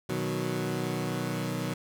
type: chord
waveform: 20% pulse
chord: B major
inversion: none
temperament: equal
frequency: 123.47 / 155.56 / 185 Hz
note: B2 / D#3 / F#3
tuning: 0 / 0 / 0 cents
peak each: -29 dBFS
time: 0.09-1.74 s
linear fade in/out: 5 ms
effects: none